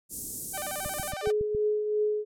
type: band-stop noise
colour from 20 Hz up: white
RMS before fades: -33 dBFS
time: 0.09-1.14 s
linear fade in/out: 50 ms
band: 370 to 7300 Hz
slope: 24 dB/octave
type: tone with vibrato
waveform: sawtooth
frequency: 678 Hz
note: E5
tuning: 49 cents sharp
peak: -30 dBFS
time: 0.53-1.32 s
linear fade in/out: 20 ms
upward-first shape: square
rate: 11 Hz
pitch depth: 220 cents each way
type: click train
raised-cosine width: 5 ms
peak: -25 dBFS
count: 6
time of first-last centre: 0.86-1.549 s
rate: 7.26 Hz
type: tone with tremolo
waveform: sine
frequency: 422.9 Hz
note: G#4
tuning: 31 cents sharp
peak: -22 dBFS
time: 1.22-2.25 s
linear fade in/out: 50 ms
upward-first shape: triangle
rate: 2.8 Hz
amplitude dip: 50%
effects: low-pass 12000 Hz 12 dB/octave